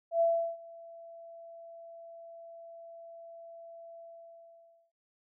sine tone with ADSR envelope, 670 Hz, E5, 28 cents sharp, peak -22 dBFS, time 0.11-4.92 s, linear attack 99 ms, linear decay 360 ms, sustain -24 dB, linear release 930 ms, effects none

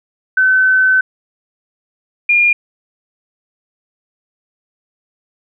sine tone pair in turn, 1522 / 2416 Hz, F#6 / D7, +48 / +48 cents, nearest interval minor sixth, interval 800 cents, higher second, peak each -8 dBFS, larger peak neither, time 0.37-1.01 / 2.29-2.53 s, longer first, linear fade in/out 5 ms, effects none

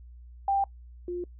sine tone pair in turn, 790 / 353.2 Hz, G5 / F4, +13 / +20 cents, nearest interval octave + major second, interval 1393 cents, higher first, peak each -22 / -30 dBFS, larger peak first, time 0.48-0.64 / 1.08-1.24 s, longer neither, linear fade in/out 2 ms, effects noise-tail reverb RT60 0.1 s tail -24 dB re dry + added 60 Hz sine -45 dBFS peak until 1.39 s

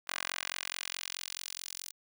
10% pulse tone with high-pass filter sweep, 44.67 Hz, F1, 40 cents sharp, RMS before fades -40 dBFS, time 0.07-1.92 s, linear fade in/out 20 ms, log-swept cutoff 1400 to 5900 Hz, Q 0.95, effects none

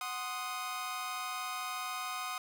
sawtooth chord, C diminished, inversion second, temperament equal, 740 / 1046.5 / 1244.5 Hz, Gb5 / C6 / Eb6, 0 / 0 / 0 cents, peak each -39 / -39 / -35 dBFS, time 0.01-2.38 s, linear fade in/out 2 ms, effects none

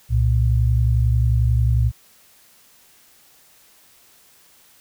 sine tone pair together, 65.36 / 116.54 Hz, C2 / A#2, -1 / 0 cents, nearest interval minor seventh, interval 1001 cents, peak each -17 dBFS, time 0.09-1.92 s, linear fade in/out 50 ms, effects white hiss -53 dBFS RMS until 4.8 s

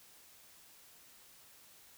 silence, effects white hiss -60 dBFS RMS until 1.97 s

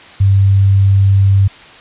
sine tone, 98 Hz, G2, in tune, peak -6 dBFS, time 0.2-1.48 s, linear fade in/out 10 ms, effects white hiss -37 dBFS RMS until 1.8 s + resampled to 8000 Hz

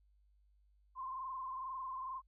sine tone with frequency modulation, 1046 Hz, C6, 1 cent flat, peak -40 dBFS, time 0.95-2.22 s, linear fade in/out 50 ms, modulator 22.2 Hz, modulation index 1.5, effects added 50 Hz sine -67 dBFS peak until 2.27 s

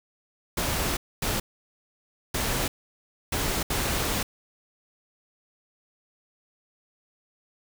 pink noise bursts at uneven times, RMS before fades -27 dBFS, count 5, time 0.57-0.97 / 1.22-1.4 / 2.34-2.68 / 3.32-3.63 / 3.7-4.23 s, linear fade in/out 5 ms, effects none

